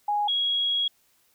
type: tone pair in turn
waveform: sine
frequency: 828 / 3312 Hz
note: G#5 / G#7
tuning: -5 / -5 cents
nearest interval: 2 octaves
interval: 2400 cents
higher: second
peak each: -22 dBFS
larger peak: neither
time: 0.08-0.28 / 0.28-0.88 s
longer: second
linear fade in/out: 5 ms
effects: white hiss -65 dBFS RMS until 1.34 s